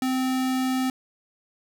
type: tone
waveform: square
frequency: 259 Hz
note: C4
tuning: 17 cents flat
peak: -23 dBFS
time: 0.02-0.9 s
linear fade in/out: 2 ms
effects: none